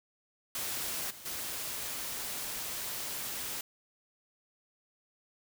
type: noise with level steps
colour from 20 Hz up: white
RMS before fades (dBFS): -36 / -49 / -38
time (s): 0.55-3.61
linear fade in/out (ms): 2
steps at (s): 1.1 / 1.25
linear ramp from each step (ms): 10
effects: none